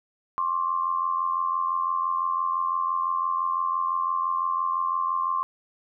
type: tone pair together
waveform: sine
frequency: 1060 / 1145.9 Hz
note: C6 / D6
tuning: +22 / -43 cents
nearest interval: minor second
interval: 135 cents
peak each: -24 / -29 dBFS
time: 0.38-5.43 s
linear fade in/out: 0 ms
effects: none

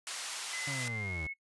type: band-pass noise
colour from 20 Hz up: white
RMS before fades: -40 dBFS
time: 0.07-0.88 s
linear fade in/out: 0 ms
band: 800 to 8400 Hz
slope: 12 dB/octave
type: tone with pitch glide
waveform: sine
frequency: 2032 to 2190 Hz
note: B6 to C#7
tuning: +49 to -22 cents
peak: -37 dBFS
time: 0.52-1.34 s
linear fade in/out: 20 ms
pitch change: +129 cents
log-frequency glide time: 0.83-1.19 s
type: linear sweep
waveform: 35% pulse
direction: down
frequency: 143.6 to 74.2 Hz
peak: -36 dBFS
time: 0.67-1.27 s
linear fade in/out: 5 ms
effects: noise-tail reverb RT60 0.1 s tail -24 dB re dry + resampled to 24000 Hz

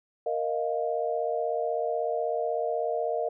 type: chord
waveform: sine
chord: Bb suspended fourth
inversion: none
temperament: equal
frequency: 466.2 / 622.3 / 698.5 Hz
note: Bb4 / Eb5 / F5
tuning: 0 / 0 / 0 cents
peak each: -30 / -30 / -31 dBFS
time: 0.26-3.29 s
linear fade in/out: 5 ms
effects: none

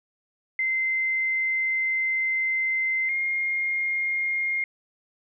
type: tone pair in turn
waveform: sine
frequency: 2074 / 2129 Hz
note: C7 / C7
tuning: -16 / +30 cents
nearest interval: unison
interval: 46 cents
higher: second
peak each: -22 / -23 dBFS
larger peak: first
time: 0.59-3.09 / 3.09-4.64 s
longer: first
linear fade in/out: 2 ms
effects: none

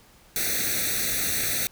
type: noise with comb filter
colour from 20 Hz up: white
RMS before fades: -26 dBFS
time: 0.36-1.67 s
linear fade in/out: 0 ms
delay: 0.49 ms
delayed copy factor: +1
effects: pink hiss -55 dBFS RMS until 1.71 s

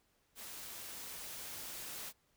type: noise with level ramp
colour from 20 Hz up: white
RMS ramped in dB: -48 to -45 dBFS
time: 0.35-2.13 s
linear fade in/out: 50 ms
effects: pink hiss -75 dBFS RMS until 2.36 s

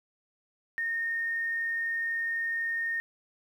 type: tone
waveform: sine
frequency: 1838 Hz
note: A#6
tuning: 25 cents flat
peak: -28 dBFS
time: 0.78-3 s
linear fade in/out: 0 ms
effects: 10-bit

